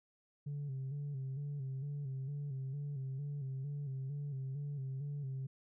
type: tone with vibrato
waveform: sine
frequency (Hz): 138.59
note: C#3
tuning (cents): 0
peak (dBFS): -36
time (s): 0.46-5.47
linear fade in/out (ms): 10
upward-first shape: square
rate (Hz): 2.2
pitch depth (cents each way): 69
effects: tanh soft clip ceiling -36 dBFS